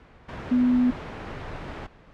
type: tone in noise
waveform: sine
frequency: 248.6 Hz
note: B3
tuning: 12 cents sharp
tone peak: -17 dBFS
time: 0.51-0.91 s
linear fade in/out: 10 ms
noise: pink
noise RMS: -35 dBFS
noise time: 0.28-1.87 s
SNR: +15 dB
effects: pink hiss -51 dBFS RMS until 2.13 s + low-pass 2000 Hz 12 dB/octave